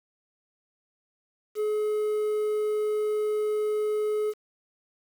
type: tone with quantisation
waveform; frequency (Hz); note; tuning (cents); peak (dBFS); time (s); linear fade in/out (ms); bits
triangle; 424.8; G#4; +39; -22; 1.55-4.34; 50; 8
effects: none